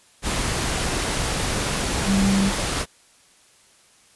sine tone in noise, 195.7 Hz, G3, 3 cents flat, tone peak -17 dBFS, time 2.05-2.52 s, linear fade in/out 50 ms, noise pink, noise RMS -24 dBFS, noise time 0.22-2.86 s, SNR +4 dB, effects white hiss -55 dBFS RMS until 4.15 s + resampled to 24000 Hz

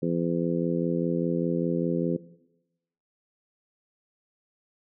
harmonic tone, 85 Hz, F2, 46 cents flat, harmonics 2 / 3 / 4 / 5 / 6, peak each -28 / -30 / -31 / -32 / -33 dBFS, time 0.02-2.17 s, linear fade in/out 10 ms, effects noise-tail reverb RT60 0.9 s tail -17 dB re dry

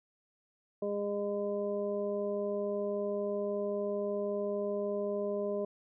harmonic tone, 203.7 Hz, G#3, 33 cents flat, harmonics 1 / 2 / 3 / 5, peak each -39 / -34 / -35 / -49 dBFS, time 0.82-5.65 s, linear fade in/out 5 ms, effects none

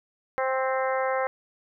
harmonic tone with a mistuned harmonic, 262.7 Hz, C4, 7 cents sharp, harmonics 2 / 3 / 4 / 5 / 6 / 7 / 8, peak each -26 / -30 / -32 / -34 / -36 / -37 / -38 dBFS, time 0.38-1.27 s, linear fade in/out 0 ms, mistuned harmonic 8, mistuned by -20 cents, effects none

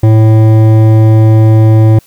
sine tone with hard clipping, 110 Hz, A2, in tune, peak -4 dBFS, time 0.03-1.99 s, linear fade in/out 5 ms, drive 12 dB, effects white hiss -45 dBFS RMS until 2.06 s

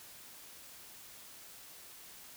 silence, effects white hiss -53 dBFS RMS until 2.36 s

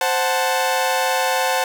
sawtooth chord, F# diminished, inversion second, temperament equal, 523.3 / 740 / 880 Hz, C5 / F#5 / A5, 0 / 0 / 0 cents, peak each -18 dBFS, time 0.01-1.64 s, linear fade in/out 2 ms, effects none

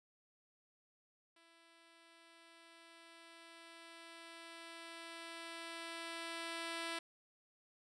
5% pulse tone with level ramp, 332.9 Hz, E4, 17 cents sharp, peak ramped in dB -54 to -28 dBFS, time 1.36-6.99 s, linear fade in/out 5 ms, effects resampled to 22050 Hz

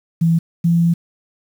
sine tone pair in turn, 165.7 / 169.18 Hz, E3 / E3, +9 / +45 cents, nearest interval unison, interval 36 cents, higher second, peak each -11 dBFS, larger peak neither, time 0.21-0.39 / 0.64-0.94 s, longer second, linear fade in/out 10 ms, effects 7-bit

